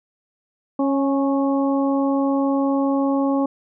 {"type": "harmonic tone with a mistuned harmonic", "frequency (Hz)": 274.7, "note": "C#4", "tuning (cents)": -16, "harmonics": [1, 2, 3, 4], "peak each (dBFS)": [-18, -24, -28, -30], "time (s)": [0.79, 3.46], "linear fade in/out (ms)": 5, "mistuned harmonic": 3, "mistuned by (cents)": 22, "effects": []}